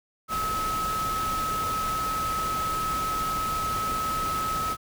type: tone in noise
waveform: sine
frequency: 1288 Hz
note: E6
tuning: 41 cents flat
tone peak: -26 dBFS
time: 0.28-4.77 s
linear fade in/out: 50 ms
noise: pink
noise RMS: -34 dBFS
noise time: 0.28-4.77 s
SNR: +5 dB
effects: none